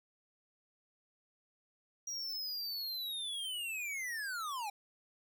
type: linear sweep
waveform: square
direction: down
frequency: 5750 to 784 Hz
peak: -38 dBFS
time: 2.07-4.7 s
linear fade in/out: 5 ms
effects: none